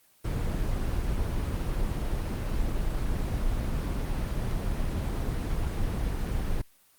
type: noise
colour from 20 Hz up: brown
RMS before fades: -28 dBFS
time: 0.24-6.62 s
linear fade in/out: 10 ms
effects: white hiss -62 dBFS RMS until 6.98 s + Opus 24 kbps